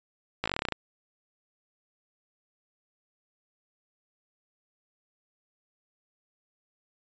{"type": "slowing click train", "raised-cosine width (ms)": 0.3, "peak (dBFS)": -12, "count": 12, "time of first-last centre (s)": [0.44, 0.723], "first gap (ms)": 17, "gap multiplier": 1.08, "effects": ["resampled to 16000 Hz"]}